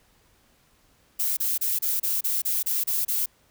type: noise bursts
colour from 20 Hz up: violet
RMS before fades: -25 dBFS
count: 10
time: 1.19-3.26 s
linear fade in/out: 10 ms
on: 180 ms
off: 30 ms
effects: pink hiss -62 dBFS RMS until 3.5 s